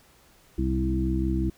harmonic tone with a mistuned harmonic, 65.41 Hz, C2, in tune, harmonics 1 / 2 / 3 / 4 / 5, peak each -26 / -32 / -30 / -35 / -28 dBFS, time 0.58-1.5 s, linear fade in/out 5 ms, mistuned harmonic 2, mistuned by -20 cents, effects pink hiss -58 dBFS RMS until 1.57 s

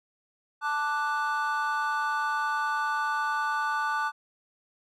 triangle chord, D major, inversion second, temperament equal, 880 / 1174.7 / 1480 Hz, A5 / D6 / F#6, 0 / 0 / 0 cents, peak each -28 dBFS, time 0.61-4.12 s, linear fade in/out 50 ms, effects tanh soft clip ceiling -16 dBFS

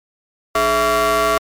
30% pulse ring-modulated tone, 238.8 Hz, A#3, 42 cents sharp, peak -8 dBFS, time 0.55-1.38 s, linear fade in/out 5 ms, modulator 899 Hz, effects MP3 96 kbps

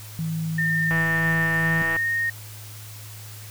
sine tone, 161.5 Hz, E3, 35 cents flat, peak -24 dBFS, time 0.19-1.82 s, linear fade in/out 0 ms
sine tone with pitch glide, 1811 to 1850.1 Hz, A6 to A#6, +49 to -14 cents, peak -21 dBFS, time 0.58-2.3 s, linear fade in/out 5 ms, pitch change +37 cents, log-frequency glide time 1.56-2.11 s
click train, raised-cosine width 0.5 ms, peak -15 dBFS, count 174, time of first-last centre 0.91-1.965 s, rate 164 Hz
effects added 106 Hz sine -39 dBFS peak until 3.5 s + white hiss -43 dBFS RMS until 3.5 s

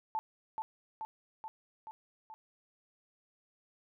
sine tone with echo, 880 Hz, A5, in tune, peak -31 dBFS, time 0.15-0.19 s, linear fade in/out 0 ms, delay 430 ms, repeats 5, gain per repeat -3 dB, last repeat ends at 2.34 s, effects none

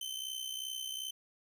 sawtooth tone with amplitude modulation, 3078 Hz, G7, 32 cents flat, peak -32 dBFS, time 0.01-1.11 s, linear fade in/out 5 ms, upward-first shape sine, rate 62.6 Hz, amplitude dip 65%, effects none

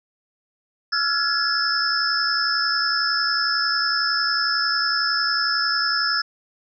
sine tone cluster, 1337 / 1408 / 1689 / 5000 / 5270 Hz, E6 / F6 / G#6 / D#8 / E8, +24 / +14 / +29 / +8 / -1 cents, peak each -27 / -26 / -25 / -28 / -23 dBFS, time 0.92-6.22 s, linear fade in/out 10 ms, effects none

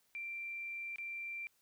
sine tone with dropouts, 2358 Hz, D7, 6 cents sharp, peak -40 dBFS, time 0.15-1.47 s, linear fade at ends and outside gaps 0 ms, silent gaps 0.959-0.984 s, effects white hiss -74 dBFS RMS until 1.61 s

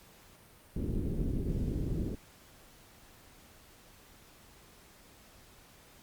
pink low-pass noise, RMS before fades -33 dBFS, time 0.76-2.15 s, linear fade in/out 5 ms, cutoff 370 Hz, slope 24 dB/octave, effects pink hiss -58 dBFS RMS until 6.02 s + Opus 48 kbps

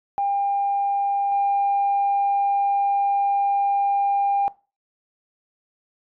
sine tone pair in turn, 800 / 800 Hz, G5 / G5, +35 / +35 cents, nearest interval unison, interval 0 cents, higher neither, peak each -19 / -17 dBFS, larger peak second, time 0.18-1.32 / 1.32-4.48 s, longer second, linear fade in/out 0 ms, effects noise-tail reverb RT60 0.3 s tail -20 dB re dry + tanh soft clip ceiling -14 dBFS

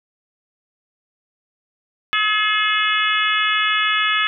harmonic tone with a mistuned harmonic, 426.5 Hz, G#4, 46 cents sharp, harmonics 3 / 4 / 5 / 6 / 7 / 8, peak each -21 / -22 / -23 / -24 / -24 / -25 dBFS, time 2.13-4.27 s, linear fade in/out 0 ms, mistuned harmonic 7, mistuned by -26 cents, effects none

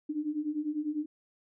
sine beating tone pair, 293.7 / 303.7 Hz, D4 / D#4, 0 / -42 cents, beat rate 10 Hz, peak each -35 / -32 dBFS, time 0.09-1.06 s, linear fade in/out 10 ms, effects none

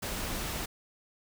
pink noise, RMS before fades -35 dBFS, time 0.02-0.66 s, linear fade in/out 10 ms, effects none

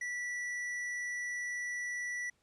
sine tone with tanh clipping, 1957 Hz, B6, 16 cents flat, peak -37 dBFS, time 0.01-2.3 s, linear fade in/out 5 ms, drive 11 dB, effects pink hiss -74 dBFS RMS until 2.42 s + low-pass 9000 Hz 12 dB/octave

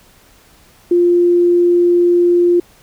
sine tone, 349.7 Hz, F4, 2 cents sharp, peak -8 dBFS, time 0.91-2.6 s, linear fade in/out 5 ms, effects pink hiss -48 dBFS RMS until 2.82 s

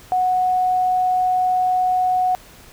sine tone, 736 Hz, F#5, 9 cents flat, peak -15 dBFS, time 0.12-2.35 s, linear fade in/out 0 ms, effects pink hiss -45 dBFS RMS until 2.72 s

